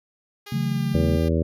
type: tone with pitch glide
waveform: 5% pulse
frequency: 409.6 to 399.3 Hz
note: G#4 to G4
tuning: -24 to +32 cents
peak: -26 dBFS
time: 0.46-1.29 s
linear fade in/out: 10 ms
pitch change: -44 cents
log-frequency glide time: 0.58-0.87 s
type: chord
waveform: sine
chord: F# minor seventh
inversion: second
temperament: equal with one note detuned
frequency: 139.64 / 164.81 / 185 / 220 Hz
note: C#3 / E3 / F#3 / A3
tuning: +13 / 0 / 0 / 0 cents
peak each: -24 / -30 / -29 / -27 dBFS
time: 0.52-1.17 s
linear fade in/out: 5 ms
type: harmonic tone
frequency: 81.5 Hz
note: E2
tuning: 19 cents flat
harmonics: 1 / 2 / 3 / 4 / 5 / 6 / 7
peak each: -22 / -25 / -27 / -28 / -29 / -30 / -30 dBFS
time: 0.94-1.43 s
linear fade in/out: 10 ms
effects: none